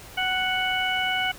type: harmonic tone with a mistuned harmonic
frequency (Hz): 740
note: F#5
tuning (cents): 0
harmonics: 1 / 2 / 3 / 4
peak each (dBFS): -28 / -28 / -28 / -28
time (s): 0.17-1.32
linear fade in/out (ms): 10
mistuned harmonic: 1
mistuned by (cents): +16
effects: pink hiss -44 dBFS RMS until 1.38 s